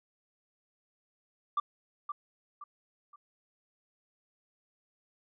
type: tone with echo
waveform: sine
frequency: 1174.7 Hz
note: D6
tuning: in tune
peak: -24 dBFS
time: 1.57-1.6 s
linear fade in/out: 5 ms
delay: 520 ms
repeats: 3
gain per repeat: -9 dB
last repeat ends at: 3.16 s
effects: tanh soft clip ceiling -24 dBFS